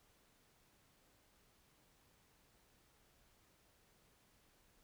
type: silence
effects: pink hiss -72 dBFS RMS until 4.83 s